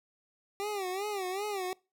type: tone with vibrato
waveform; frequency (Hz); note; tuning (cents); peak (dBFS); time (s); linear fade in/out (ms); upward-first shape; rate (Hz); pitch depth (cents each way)
25% pulse; 392; G4; 0; -29; 0.6-1.73; 0; sine; 2.6; 130
effects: noise-tail reverb RT60 0.3 s tail -25 dB re dry